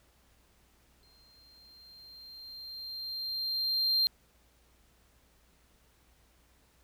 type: tone with exponential growth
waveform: triangle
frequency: 4177 Hz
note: C8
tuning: 4 cents flat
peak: -22 dBFS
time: 1.03-4.07 s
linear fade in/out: 0 ms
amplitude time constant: 660 ms
effects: added 60 Hz sine -67 dBFS peak until 6.83 s + pink hiss -67 dBFS RMS until 6.83 s